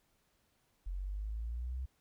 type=linear sweep; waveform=sine; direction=up; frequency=43.73 to 65.7 Hz; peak=-36 dBFS; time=0.86-1.86 s; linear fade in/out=10 ms; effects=pink hiss -75 dBFS RMS until 2 s